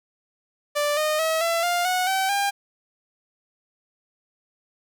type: tone with pitch steps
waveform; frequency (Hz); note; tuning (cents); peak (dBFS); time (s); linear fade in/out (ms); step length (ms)
sawtooth; 587.3 / 614 / 641.9 / 671.1 / 701.7 / 733.6 / 766.9 / 801.8; D5 / D#5 / E5 / E5 / F5 / F#5 / G5 / G5; 0 / -23 / -46 / +31 / +8 / -15 / -38 / +39; -17; 0.75-2.51; 20; 220
effects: none